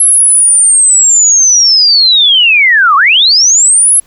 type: linear two-way sweep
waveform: sine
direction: down then up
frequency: 11100 to 1077 to 11100 Hz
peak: -3 dBFS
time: 0-4 s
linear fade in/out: 5 ms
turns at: 2.96 s
effects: pink hiss -48 dBFS RMS until 4.06 s